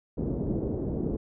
white low-pass noise, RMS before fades -30 dBFS, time 0.17-1.17 s, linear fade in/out 10 ms, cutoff 410 Hz, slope 24 dB/octave, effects none

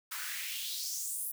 white noise with high-pass filter sweep, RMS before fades -38 dBFS, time 0.11-1.32 s, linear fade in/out 10 ms, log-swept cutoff 1200 to 12000 Hz, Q 3.2, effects none

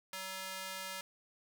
square tone with high-pass filter, 189.4 Hz, F#3, 41 cents sharp, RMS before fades -43 dBFS, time 0.13-1.01 s, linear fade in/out 2 ms, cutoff 1100 Hz, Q 0.52, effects none

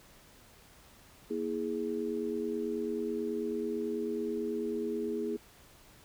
sine tone cluster, 237.1 / 326.2 / 415.4 Hz, A#3 / E4 / G#4, +30 / -18 / 0 cents, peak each -37 / -37 / -34 dBFS, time 1.3-5.37 s, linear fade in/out 10 ms, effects pink hiss -58 dBFS RMS until 6.04 s

